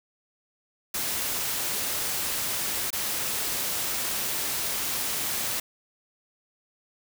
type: noise with dropouts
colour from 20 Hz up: white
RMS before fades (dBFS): -29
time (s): 0.94-5.6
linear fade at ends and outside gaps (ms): 5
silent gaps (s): 2.905-2.928
effects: none